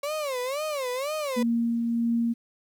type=tone with vibrato; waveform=35% pulse; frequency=554.4 Hz; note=C#5; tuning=in tune; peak=-26 dBFS; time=0.03-1.43 s; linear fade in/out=5 ms; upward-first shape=sine; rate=2 Hz; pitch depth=200 cents each way
type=tone with tremolo; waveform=sine; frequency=233.1 Hz; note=A#3; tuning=in tune; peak=-21 dBFS; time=1.36-2.34 s; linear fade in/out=20 ms; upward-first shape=triangle; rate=1.6 Hz; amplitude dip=30%
effects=10-bit